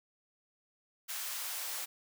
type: noise with high-pass filter sweep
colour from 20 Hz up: white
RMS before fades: -39 dBFS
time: 1.08-1.86 s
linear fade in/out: 20 ms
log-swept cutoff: 1100 to 560 Hz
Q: 0.84
effects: none